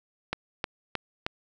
click train, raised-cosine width 0.3 ms, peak -12 dBFS, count 4, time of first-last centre 0.33-1.265 s, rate 3.21 Hz, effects none

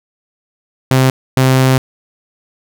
sawtooth tone bursts at uneven times, 130.81 Hz, C3, in tune, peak -4 dBFS, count 2, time 0.91-1.1 / 1.37-1.78 s, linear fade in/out 2 ms, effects none

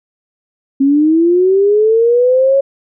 sine linear sweep, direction up, 268.1 to 554.4 Hz, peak -7 dBFS, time 0.8-2.61 s, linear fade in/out 10 ms, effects none

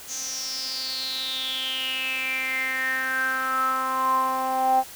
sawtooth tone with band-pass filter sweep, 261.6 Hz, C4, in tune, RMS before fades -26 dBFS, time 0.07-4.84 s, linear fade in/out 50 ms, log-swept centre 6500 to 760 Hz, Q 9.9, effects white hiss -42 dBFS RMS until 4.95 s

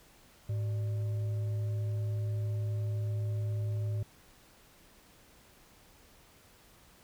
sine tone with frequency modulation, 106.3 Hz, G#2, 41 cents sharp, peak -30 dBFS, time 0.49-4.03 s, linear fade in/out 5 ms, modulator 485 Hz, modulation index 0.2, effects pink hiss -60 dBFS RMS until 7.03 s

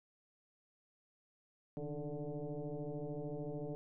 sine tone with frequency modulation, 141.3 Hz, C#3, 34 cents sharp, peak -39 dBFS, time 1.77-3.75 s, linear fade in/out 0 ms, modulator 148 Hz, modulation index 3.1, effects none

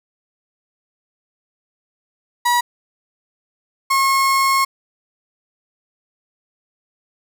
35% pulse tone pair in turn, 966 / 1083.9 Hz, B5 / C#6, -39 / -39 cents, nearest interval major second, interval 200 cents, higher second, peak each -12 dBFS, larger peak neither, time 2.45-2.61 / 3.9-4.65 s, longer second, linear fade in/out 10 ms, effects none

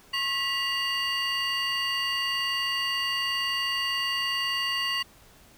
triangle tone cluster, 1085 / 1953 / 2831 / 4570 Hz, C#6 / B6 / F7 / D8, -37 / -20 / +23 / -48 cents, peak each -32 / -30 / -27 / -32 dBFS, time 0.13-5.03 s, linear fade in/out 10 ms, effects pink hiss -55 dBFS RMS until 5.57 s

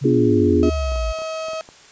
sine exponential sweep, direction down, 140 to 53.1 Hz, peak -20 dBFS, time 0.01-1.13 s, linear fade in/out 20 ms
sine chord, B diminished seventh, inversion none, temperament equal, 246.9 / 293.7 / 349.2 / 415.3 Hz, B3 / D4 / F4 / Ab4, 0 / 0 / 0 / 0 cents, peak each -19 dBFS, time 0.04-0.7 s, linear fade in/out 10 ms
35% pulse tone, 639 Hz, D#5, 46 cents sharp, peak -23 dBFS, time 0.63-1.61 s, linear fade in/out 0 ms
clicks, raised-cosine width 1 ms, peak -27 dBFS, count 7, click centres 0.92 / 0.959 / 1.188 / 1.219 / 1.485 / 1.534 / 1.689 s
effects white hiss -46 dBFS RMS until 1.91 s + resampled to 16000 Hz

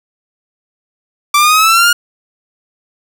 sawtooth linear sweep, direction up, 1162 to 1435 Hz, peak -3 dBFS, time 1.34-1.93 s, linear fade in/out 5 ms, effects none

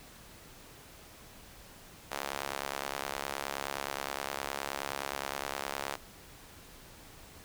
sawtooth tone with high-pass filter, 69.6 Hz, C#2, 8 cents sharp, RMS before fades -38 dBFS, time 2.11-5.96 s, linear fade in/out 10 ms, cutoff 700 Hz, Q 0.92, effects pink hiss -53 dBFS RMS until 7.44 s

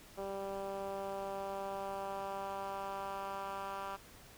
10% pulse tone with band-pass filter sweep, 196 Hz, G3, in tune, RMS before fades -41 dBFS, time 0.17-3.97 s, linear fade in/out 20 ms, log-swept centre 490 to 1200 Hz, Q 1.3, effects pink hiss -57 dBFS RMS until 4.37 s

